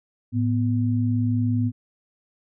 sine tone pair together, 109.22 / 246.9 Hz, A2 / B3, -12 / 0 cents, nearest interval octave + major second, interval 1412 cents, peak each -21 / -23 dBFS, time 0.32-1.72 s, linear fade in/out 50 ms, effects none

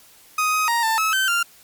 30% pulse tone with pitch steps, 1251 / 1258 / 936 / 891 / 1294 / 1543 / 1392 Hz, D#6 / D#6 / A#5 / A5 / E6 / G6 / F6, +9 / +19 / +7 / +22 / -32 / -28 / -6 cents, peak -15 dBFS, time 0.38-1.43 s, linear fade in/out 5 ms, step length 150 ms, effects white hiss -50 dBFS RMS until 1.63 s + MP3 96 kbps

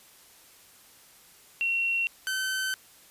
sine / sawtooth tone pair in turn, 2731 / 1532.7 Hz, F7 / G6, -39 / -39 cents, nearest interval minor seventh, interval 1000 cents, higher first, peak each -24 dBFS, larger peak neither, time 1.61-2.07 / 2.27-2.74 s, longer second, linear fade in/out 0 ms, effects white hiss -55 dBFS RMS until 3.1 s + resampled to 32000 Hz

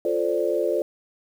sine chord, D minor seventh, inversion first, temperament equal with one note detuned, 349.2 / 438.7 / 523.3 / 587.3 Hz, F4 / A4 / C5 / D5, 0 / -5 / 0 / 0 cents, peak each -26 dBFS, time 0.05-0.82 s, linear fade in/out 2 ms, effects 8-bit

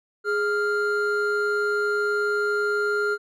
triangle tone pair together, 415.3 / 1396.9 Hz, G#4 / F6, 0 / 0 cents, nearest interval octave + major sixth, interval 2100 cents, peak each -22 dBFS, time 0.24-3.18 s, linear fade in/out 50 ms, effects none

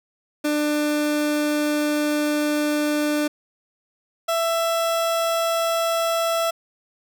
30% pulse tone pair in turn, 297.8 / 665.1 Hz, D4 / E5, +24 / +15 cents, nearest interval octave + major second, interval 1391 cents, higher second, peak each -17 dBFS, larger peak neither, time 0.44-3.28 / 4.28-6.51 s, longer first, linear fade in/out 10 ms, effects none

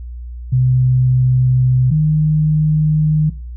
sine tone pair in turn, 127.6 / 153.9 Hz, C3 / D#3, -43 / -19 cents, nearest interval minor third, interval 324 cents, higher second, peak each -10 dBFS, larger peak neither, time 0.52-1.91 / 1.91-3.3 s, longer neither, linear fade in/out 10 ms, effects noise-tail reverb RT60 0.4 s tail -19 dB re dry + added 60 Hz sine -26 dBFS peak until 3.56 s

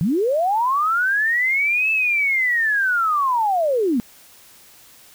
sine linear two-way sweep, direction up then down, 144.4 to 2637 to 215.9 Hz, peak -16 dBFS, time 0.01-4 s, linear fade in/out 0 ms, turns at 1.91 s, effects white hiss -48 dBFS RMS until 5.14 s

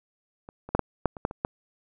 clicks, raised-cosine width 1 ms, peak -28 / -26 / -7 / -9 / -7 / -25 / -10 / -23 / -11 dBFS, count 9, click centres 0.489 / 0.69 / 0.75 / 0.793 / 1.057 / 1.168 / 1.251 / 1.311 / 1.449 s, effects none

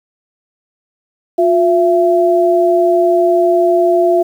sine tone pair together, 356 / 672 Hz, F4 / E5, +33 / +33 cents, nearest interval major seventh, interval 1100 cents, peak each -11 dBFS, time 1.38-4.23 s, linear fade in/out 10 ms, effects 7-bit

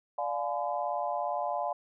sine chord, D diminished seventh, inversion none, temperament just, 587.3 / 704.8 / 845.8 / 1014.9 Hz, D5 / F5 / Ab5 / Cb6, 0 / +16 / +31 / +47 cents, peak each -35 / -33 / -35 / -37 dBFS, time 0.18-1.73 s, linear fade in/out 5 ms, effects none

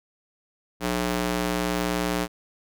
square tone with high-pass filter, 59.9 Hz, A#1, 48 cents sharp, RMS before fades -26 dBFS, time 0.8-2.28 s, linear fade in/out 50 ms, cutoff 200 Hz, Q 0.62, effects none

